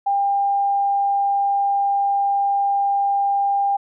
sine tone, 799 Hz, G5, 33 cents sharp, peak -16 dBFS, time 0.06-3.77 s, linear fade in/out 10 ms, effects none

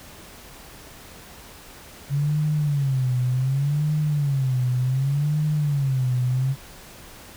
sine tone with vibrato, 138.1 Hz, C#3, 6 cents flat, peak -19 dBFS, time 2.09-6.56 s, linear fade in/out 50 ms, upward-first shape sine, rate 0.67 Hz, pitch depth 170 cents each way, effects pink hiss -44 dBFS RMS until 7.36 s

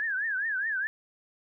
sine tone with vibrato, 1661.2 Hz, G#6, in tune, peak -27 dBFS, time 0-0.87 s, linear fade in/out 0 ms, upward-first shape triangle, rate 4.8 Hz, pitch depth 200 cents each way, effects none

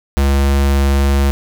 square tone, 69.3 Hz, C#2, in tune, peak -11 dBFS, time 0.17-1.31 s, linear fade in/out 0 ms, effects none

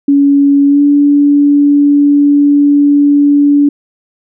sine tone with pitch glide, 281.8 to 287.6 Hz, C#4 to D4, +29 to -36 cents, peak -4 dBFS, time 0.08-3.69 s, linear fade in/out 5 ms, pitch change +35 cents, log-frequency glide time 0.67-0.81 s, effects none

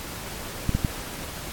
clicks, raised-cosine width 5 ms, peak -9 dBFS, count 3, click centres 0.693 / 0.75 / 0.848 s, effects pink hiss -36 dBFS RMS until 1.52 s + AAC 64 kbps

